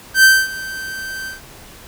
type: tone with ADSR envelope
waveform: 45% pulse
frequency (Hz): 1555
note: G6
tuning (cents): -14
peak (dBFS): -5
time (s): 0.14-1.41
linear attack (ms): 95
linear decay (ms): 240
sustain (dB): -20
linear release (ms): 140
effects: pink hiss -40 dBFS RMS until 1.87 s